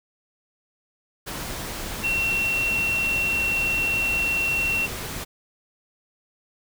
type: tone in noise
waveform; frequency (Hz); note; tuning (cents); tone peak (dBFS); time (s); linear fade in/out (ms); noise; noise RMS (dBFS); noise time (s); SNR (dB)
sine; 2723; F7; -44; -21; 2.03-4.87; 20; pink; -32; 1.26-5.25; +8
effects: none